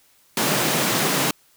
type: high-pass noise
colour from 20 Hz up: pink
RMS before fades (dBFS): -21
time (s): 0.37-1.31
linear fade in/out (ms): 2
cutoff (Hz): 130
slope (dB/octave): 48
effects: white hiss -58 dBFS RMS until 1.56 s